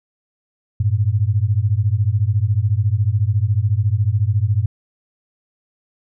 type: beating tone pair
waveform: sine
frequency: 97.3 / 111.3 Hz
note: G2 / A2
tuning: -12 / +20 cents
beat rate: 14 Hz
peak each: -17 dBFS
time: 0.8-4.66 s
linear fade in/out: 5 ms
effects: none